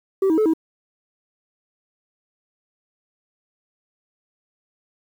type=tone with pitch steps; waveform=sine; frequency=385.9 / 319.5 / 432.2 / 321.5 Hz; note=G4 / D#4 / A4 / E4; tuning=-27 / +46 / -31 / -43 cents; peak=-12 dBFS; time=0.22-0.536 s; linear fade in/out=5 ms; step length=79 ms; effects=tanh soft clip ceiling -14 dBFS + 8-bit